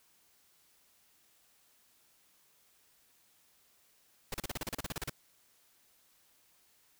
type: noise bursts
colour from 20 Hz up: pink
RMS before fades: -37 dBFS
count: 14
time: 4.32-5.096 s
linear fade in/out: 2 ms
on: 22 ms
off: 36 ms
effects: white hiss -68 dBFS RMS until 6.99 s